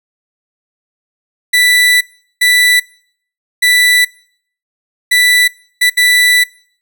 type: tone bursts at uneven times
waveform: 30% pulse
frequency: 1975.5 Hz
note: B6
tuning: in tune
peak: -4 dBFS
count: 6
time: 1.53-2.01 / 2.41-2.8 / 3.62-4.05 / 5.11-5.48 / 5.81-5.9 / 5.97-6.44 s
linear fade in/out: 10 ms
effects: noise-tail reverb RT60 0.6 s tail -24 dB re dry